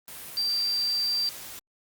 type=tone in noise; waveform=sine; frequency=4699 Hz; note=D8; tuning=in tune; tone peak=-24 dBFS; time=0.37-1.29 s; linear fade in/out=0 ms; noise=white; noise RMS=-41 dBFS; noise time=0.08-1.59 s; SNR=+14 dB; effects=Opus 32 kbps